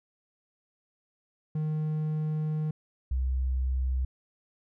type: tone pair in turn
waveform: triangle / sine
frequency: 154.4 / 64.47 Hz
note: D#3 / C2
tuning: -13 / -25 cents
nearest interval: octave + minor third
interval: 1512 cents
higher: first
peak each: -25 dBFS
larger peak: neither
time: 1.55-2.71 / 3.11-4.05 s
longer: first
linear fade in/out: 5 ms
effects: none